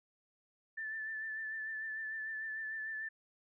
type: tone with vibrato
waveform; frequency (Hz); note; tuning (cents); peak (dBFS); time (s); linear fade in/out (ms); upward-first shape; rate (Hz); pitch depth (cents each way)
sine; 1760; A6; 0; -38; 0.77-3.09; 10; triangle; 6.7; 34
effects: none